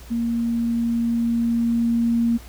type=tone with level ramp; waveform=sine; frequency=233.1 Hz; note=A#3; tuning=in tune; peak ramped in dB=-20 to -16 dBFS; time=0.1-2.38 s; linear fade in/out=20 ms; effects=added 60 Hz sine -39 dBFS peak until 2.48 s + pink hiss -46 dBFS RMS until 2.48 s